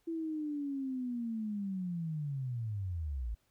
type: linear sweep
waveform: sine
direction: down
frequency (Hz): 333.6 to 51.91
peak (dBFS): -34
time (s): 0.07-3.35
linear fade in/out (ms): 10
effects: pink hiss -75 dBFS RMS until 3.5 s